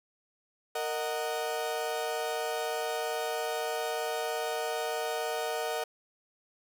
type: chord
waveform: 35% pulse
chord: D# minor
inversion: second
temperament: equal with one note detuned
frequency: 462.1 / 622.3 / 740 Hz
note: A#4 / D#5 / F#5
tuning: -15 / 0 / 0 cents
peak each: -33 / -34 / -34 dBFS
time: 0.75-5.84 s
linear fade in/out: 5 ms
effects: none

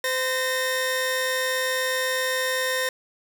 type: tone pair together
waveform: sawtooth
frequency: 514.6 / 1835 Hz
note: C5 / A#6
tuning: -29 / -28 cents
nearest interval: octave + minor seventh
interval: 2201 cents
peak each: -22 dBFS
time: 0.04-2.89 s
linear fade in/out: 2 ms
effects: none

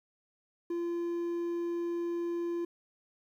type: tone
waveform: triangle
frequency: 343.1 Hz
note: F4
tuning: 31 cents flat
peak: -29 dBFS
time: 0.7-2.65 s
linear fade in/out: 5 ms
effects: 11-bit

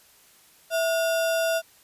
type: tone with sample-and-hold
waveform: sine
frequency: 658 Hz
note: E5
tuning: 3 cents flat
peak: -21 dBFS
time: 0.7-1.62 s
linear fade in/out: 50 ms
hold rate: 2100 Hz
effects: white hiss -56 dBFS RMS until 1.83 s + resampled to 32000 Hz

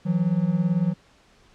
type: beating tone pair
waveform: triangle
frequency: 163.9 / 181.9 Hz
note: E3 / F#3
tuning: -10 / -29 cents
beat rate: 18 Hz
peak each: -21 / -20 dBFS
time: 0.05-0.94 s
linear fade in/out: 20 ms
effects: pink hiss -57 dBFS RMS until 1.54 s + low-pass 6000 Hz 12 dB/octave

